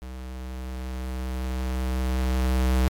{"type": "tone with level ramp", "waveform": "square", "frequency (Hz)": 63.9, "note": "C2", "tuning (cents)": -40, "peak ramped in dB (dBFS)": [-36, -19], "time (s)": [0.02, 2.88], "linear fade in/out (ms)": 0, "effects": ["AAC 64 kbps"]}